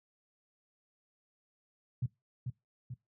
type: tone with echo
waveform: sine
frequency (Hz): 124.5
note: B2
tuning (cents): +14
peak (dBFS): -28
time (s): 2.02-2.06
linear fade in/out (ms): 5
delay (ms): 440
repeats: 2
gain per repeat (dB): -5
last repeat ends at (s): 2.94
effects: noise-tail reverb RT60 0.2 s tail -22 dB re dry + high-pass 80 Hz 12 dB/octave